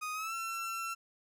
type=tone with pitch glide; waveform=30% pulse; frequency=1244.5 to 1349.3 Hz; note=D#6 to E6; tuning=0 to +40 cents; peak=-33 dBFS; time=0.01-0.95 s; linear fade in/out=20 ms; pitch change=+140 cents; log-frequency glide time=0.13-0.34 s; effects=none

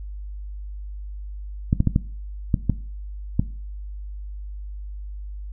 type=clicks; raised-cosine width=5 ms; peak=-5 dBFS; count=7; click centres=1.729 / 1.804 / 1.873 / 1.961 / 2.542 / 2.697 / 3.395 s; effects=noise-tail reverb RT60 0.4 s tail -17 dB re dry + added 50 Hz sine -31 dBFS peak until 5.52 s

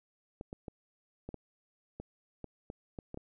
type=clicks; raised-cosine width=2 ms; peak=-28 dBFS; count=11; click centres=0.411 / 0.529 / 0.682 / 1.29 / 1.343 / 2 / 2.443 / 2.701 / 2.988 / 3.144 / 3.174 s; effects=none

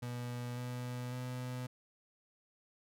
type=tone with pitch steps; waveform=35% pulse; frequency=121.9 / 123.82 / 125.76 Hz; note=B2 / B2 / B2; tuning=-22 / +5 / +32 cents; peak=-37 dBFS; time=0.02-1.67 s; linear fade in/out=10 ms; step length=550 ms; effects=none

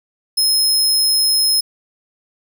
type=tone; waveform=sawtooth; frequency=5150 Hz; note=E8; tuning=41 cents flat; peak=-10 dBFS; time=0.37-1.61 s; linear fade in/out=10 ms; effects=none

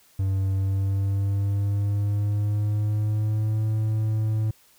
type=tone with pitch glide; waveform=triangle; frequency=96.4 to 108.83 Hz; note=G2 to A2; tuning=-28 to -19 cents; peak=-19 dBFS; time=0.19-4.51 s; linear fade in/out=5 ms; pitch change=+209 cents; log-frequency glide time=0.55-3.66 s; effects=white hiss -58 dBFS RMS until 4.78 s

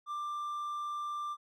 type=tone; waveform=triangle; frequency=1184 Hz; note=D6; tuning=14 cents sharp; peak=-33 dBFS; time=0.06-1.37 s; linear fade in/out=50 ms; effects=none

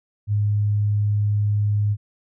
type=tone; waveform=sine; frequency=103.83 Hz; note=G#2; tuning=in tune; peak=-17 dBFS; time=0.27-1.97 s; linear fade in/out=50 ms; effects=none

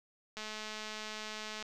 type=click train; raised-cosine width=0.2 ms; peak=-25 dBFS; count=271; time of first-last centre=0.37-1.626 s; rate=215 Hz; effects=none

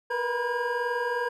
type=tone cluster; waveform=triangle; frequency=466.8 / 486.4 / 957 / 1000 / 1625 Hz; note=A#4 / B4 / A#5 / B5 / G#6; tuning=+2 / -26 / +45 / +21 / -38 cents; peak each=-34 / -28 / -30 / -35 / -30 dBFS; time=0.1-1.29 s; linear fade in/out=10 ms; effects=none

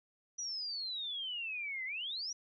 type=exponential two-way sweep; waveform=sine; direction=down then up; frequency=5920 to 2002 to 5920 Hz; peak=-37 dBFS; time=0.38-2.33 s; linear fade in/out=10 ms; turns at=1.85 s; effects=none

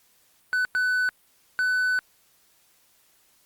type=tone bursts at uneven times; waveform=triangle; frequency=1500 Hz; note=F#6; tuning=23 cents sharp; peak=-19 dBFS; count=3; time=0.53-0.65 / 0.75-1.09 / 1.59-1.99 s; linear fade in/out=0 ms; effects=white hiss -62 dBFS RMS until 3.45 s + Opus 48 kbps

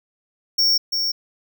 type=tone with echo; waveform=square; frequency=5490 Hz; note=F8; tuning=31 cents flat; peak=-15 dBFS; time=0.58-0.78 s; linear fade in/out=10 ms; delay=340 ms; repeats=1; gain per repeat=-5 dB; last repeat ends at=1.12 s; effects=none

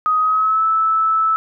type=tone with pitch glide; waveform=sine; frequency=1254 to 1310.3 Hz; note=D#6 to E6; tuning=+13 to -11 cents; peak=-13 dBFS; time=0.06-1.36 s; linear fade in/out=0 ms; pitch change=+76 cents; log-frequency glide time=0.19-0.64 s; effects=none

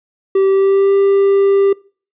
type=tone with pitch glide; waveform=triangle; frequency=387.4 to 395.3 Hz; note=G4 to G4; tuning=-20 to +15 cents; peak=-7 dBFS; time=0.35-1.73 s; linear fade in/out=5 ms; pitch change=+35 cents; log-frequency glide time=0.49-0.94 s; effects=noise-tail reverb RT60 0.4 s tail -23 dB re dry + resampled to 8000 Hz

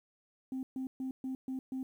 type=tone bursts; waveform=sine; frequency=261.6 Hz; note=C4; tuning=in tune; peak=-33 dBFS; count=6; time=0.52-1.83 s; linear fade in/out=2 ms; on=110 ms; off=130 ms; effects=tanh soft clip ceiling -32 dBFS + 11-bit

